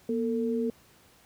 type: tone pair together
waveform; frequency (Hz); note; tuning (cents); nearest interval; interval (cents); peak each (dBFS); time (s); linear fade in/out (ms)
sine; 238.5 / 450.2; A#3 / A4; +40 / +40; major seventh; 1100; -28 / -29; 0.09-0.7; 2
effects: pink hiss -59 dBFS RMS until 1.25 s + high-pass 60 Hz 12 dB/octave